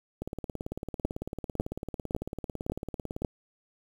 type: two click trains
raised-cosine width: 2 ms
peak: -21 / -13 dBFS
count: 55 / 5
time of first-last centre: 0.22-3.22 / 1.05-3.248 s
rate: 18 / 1.82 Hz
effects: 8-bit